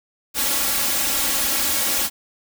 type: noise with comb filter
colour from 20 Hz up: white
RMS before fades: -21 dBFS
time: 0.34-2.1 s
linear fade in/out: 50 ms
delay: 3.6 ms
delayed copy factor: +0.85
effects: none